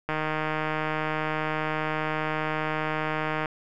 click train, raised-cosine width 0.5 ms, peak -13 dBFS, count 523, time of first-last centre 0.09-3.458 s, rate 155 Hz, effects none

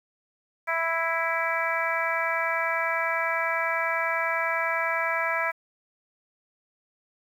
harmonic tone, 330 Hz, E4, 2 cents sharp, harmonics 2 / 3 / 4 / 5 / 6 / 7, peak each -31 / -31 / -31 / -31 / -31 / -31 dBFS, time 0.67-5.52 s, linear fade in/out 20 ms, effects 9-bit

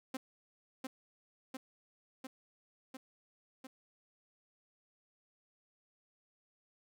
sawtooth tone with echo, 261.6 Hz, C4, in tune, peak -33 dBFS, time 0.14-0.17 s, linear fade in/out 5 ms, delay 700 ms, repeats 5, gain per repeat -2 dB, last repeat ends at 3.67 s, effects none

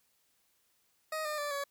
20% pulse tone with pitch steps, 627 / 605.3 / 584.3 / 564.1 Hz, D#5 / D#5 / D5 / C#5, +13 / -48 / -9 / +30 cents, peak -29 dBFS, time 1.12-1.64 s, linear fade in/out 5 ms, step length 130 ms, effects white hiss -73 dBFS RMS until 1.7 s

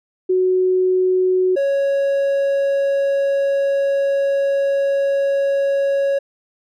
sine / triangle tone pair in turn, 370 / 554.4 Hz, F#4 / C#5, 0 / 0 cents, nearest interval perfect fifth, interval 700 cents, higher second, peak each -13 dBFS, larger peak neither, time 0.29-1.56 / 1.56-6.19 s, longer second, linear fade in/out 10 ms, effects none

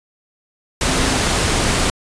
sine tone in noise, 261.6 Hz, C4, in tune, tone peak -24 dBFS, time 0.88-1.18 s, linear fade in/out 2 ms, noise pink, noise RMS -17 dBFS, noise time 0.81-1.9 s, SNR -10 dB, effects resampled to 22050 Hz

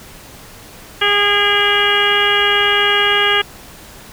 harmonic tone with a mistuned harmonic, 409 Hz, G#4, 26 cents flat, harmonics 1 / 2 / 3 / 4 / 5 / 6 / 7 / 8, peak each -20 / -23 / -20 / -17 / -21 / -23 / -17 / -20 dBFS, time 1.01-3.42 s, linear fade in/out 10 ms, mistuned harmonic 6, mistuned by -63 cents, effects pink hiss -38 dBFS RMS until 4.12 s

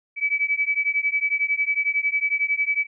sine beating tone pair, 2287 / 2298 Hz, D7 / D7, -47 / -38 cents, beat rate 11 Hz, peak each -23 dBFS, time 0.16-2.87 s, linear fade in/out 50 ms, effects none

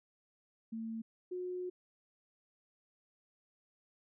sine tone pair in turn, 224.9 / 362.6 Hz, A3 / F#4, +38 / -35 cents, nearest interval minor sixth, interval 827 cents, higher second, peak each -38 / -37 dBFS, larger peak second, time 0.72-1.02 / 1.31-1.7 s, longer second, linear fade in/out 10 ms, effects none

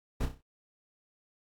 brown noise with echo, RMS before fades -30 dBFS, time 0.2-0.26 s, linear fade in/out 10 ms, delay 31 ms, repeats 5, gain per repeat -7 dB, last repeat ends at 0.415 s, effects AAC 64 kbps

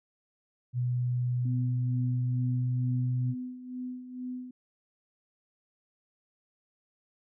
sine tone with pitch glide, 123.47 to 125.05 Hz, B2 to B2, 0 to +22 cents, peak -26 dBFS, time 0.73-3.35 s, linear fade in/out 50 ms, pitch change +22 cents, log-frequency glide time 1.97-3.08 s
sine tone with tremolo, 251.6 Hz, B3, 32 cents sharp, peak -33 dBFS, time 1.45-4.51 s, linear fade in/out 5 ms, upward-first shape sine, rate 2.2 Hz, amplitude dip 65%
effects none

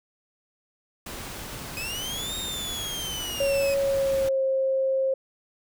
pink noise, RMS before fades -37 dBFS, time 1.06-4.29 s, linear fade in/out 5 ms
sawtooth linear two-way sweep, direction up then down, 2513 to 3729 to 2513 Hz, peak -28 dBFS, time 1.77-3.74 s, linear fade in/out 0 ms, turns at 2.36 s
sine tone with pitch glide, 554.4 to 532.4 Hz, C#5 to C5, 0 to +30 cents, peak -21 dBFS, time 3.4-5.14 s, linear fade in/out 5 ms, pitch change -70 cents, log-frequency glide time 3.76-4.43 s
effects none

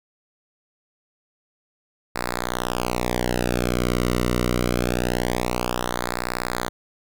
sawtooth tone with flanger, 60.8 Hz, B1, 26 cents flat, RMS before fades -24 dBFS, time 2.15-6.69 s, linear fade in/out 10 ms, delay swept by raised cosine 0.32 to 1.21 ms, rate 0.24 Hz, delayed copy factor -1, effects none

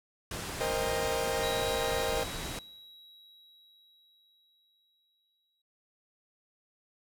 pink low-pass noise, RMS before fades -38 dBFS, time 0.31-2.59 s, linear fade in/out 2 ms, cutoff 12000 Hz, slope 24 dB/octave
40% pulse chord, C minor seventh, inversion third, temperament equal with one note detuned, 466.2 / 523.3 / 622.3 / 798.2 Hz, Bb4 / C5 / Eb5 / G5, 0 / 0 / 0 / +31 cents, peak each -33 / -34 / -35 / -36 dBFS, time 0.6-2.24 s, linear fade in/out 10 ms
triangle tone with exponential decay, 3866 Hz, B7, 38 cents flat, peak -35 dBFS, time 1.43-5.62 s, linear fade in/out 5 ms, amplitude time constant 910 ms
effects noise-tail reverb RT60 1.0 s tail -24 dB re dry

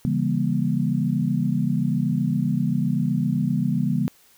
sine chord, C# diminished seventh, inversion none, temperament just, 138.59 / 166.31 / 199.57 / 239.5 Hz, C#3 / E3 / G3 / Bb3, 0 / +16 / +31 / +47 cents, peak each -25 dBFS, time 0.05-4.08 s, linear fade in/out 0 ms, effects white hiss -56 dBFS RMS until 4.37 s

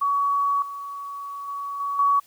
sine tone with level steps, 1128 Hz, C#6, 30 cents sharp, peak -19 / -31 / -28 / -24 / -16 dBFS, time 0.01-2.2 s, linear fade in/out 10 ms, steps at 0.62 / 1.48 / 1.8 / 1.99 s, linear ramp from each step 2 ms, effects white hiss -56 dBFS RMS until 2.26 s

